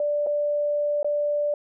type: tone with dropouts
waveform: sine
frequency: 587.3 Hz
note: D5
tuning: in tune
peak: -21 dBFS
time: 0-1.54 s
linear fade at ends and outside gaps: 2 ms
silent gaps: 0.264-0.269 / 1.03-1.045 s
effects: none